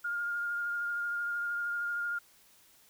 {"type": "tone with vibrato", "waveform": "sine", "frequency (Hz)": 1413, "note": "F6", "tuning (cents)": 20, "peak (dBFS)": -31, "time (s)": [0.04, 2.19], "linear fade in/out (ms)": 10, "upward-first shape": "triangle", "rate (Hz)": 13, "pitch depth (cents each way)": 16, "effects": ["white hiss -62 dBFS RMS until 2.89 s"]}